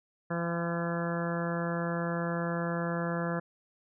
harmonic tone with a mistuned harmonic, 170 Hz, F3, 46 cents flat, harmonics 1 / 2 / 3 / 4 / 5 / 6 / 7 / 8 / 9 / 10, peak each -32 / -39 / -36 / -40 / -47 / -42 / -45 / -41 / -45 / -41 dBFS, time 0.3-3.4 s, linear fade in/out 10 ms, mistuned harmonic 5, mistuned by -30 cents, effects none

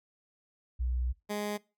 sine / 15% pulse tone pair in turn, 61.74 / 207.7 Hz, B1 / G#3, 0 / 0 cents, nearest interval octave + major sixth, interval 2100 cents, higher second, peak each -28 / -26 dBFS, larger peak second, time 0.79-1.13 / 1.29-1.58 s, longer first, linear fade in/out 20 ms, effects noise-tail reverb RT60 0.3 s tail -23 dB re dry

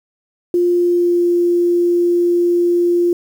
sine tone with pitch glide, 351.5 to 348.3 Hz, F4 to F4, +11 to -5 cents, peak -11 dBFS, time 0.54-3.13 s, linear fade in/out 2 ms, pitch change -16 cents, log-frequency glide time 0.67-1.27 s, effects 7-bit

